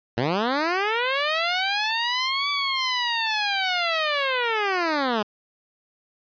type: linear two-way sweep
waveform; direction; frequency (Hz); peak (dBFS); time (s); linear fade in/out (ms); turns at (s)
10% pulse; up then down; 108.5 to 1154 to 202.1; -13; 0.17-5.23; 10; 2.5
effects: resampled to 11025 Hz